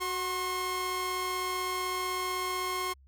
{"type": "tone pair together", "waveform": "sawtooth", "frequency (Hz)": [370, 1074.1], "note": ["F#4", "C6"], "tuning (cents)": [0, 45], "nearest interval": "octave + tritone", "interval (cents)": 1845, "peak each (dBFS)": [-32, -28], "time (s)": [0, 2.94], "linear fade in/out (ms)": 20, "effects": ["added 67 Hz sine -55 dBFS peak until 3.07 s"]}